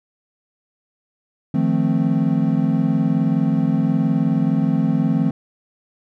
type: chord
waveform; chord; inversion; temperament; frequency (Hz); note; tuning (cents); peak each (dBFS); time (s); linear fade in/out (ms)
triangle; F dominant seventh; third; equal; 155.56 / 174.61 / 220 / 261.6; Eb3 / F3 / A3 / C4; 0 / 0 / 0 / 0; -19; 1.54-5.31; 5
effects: none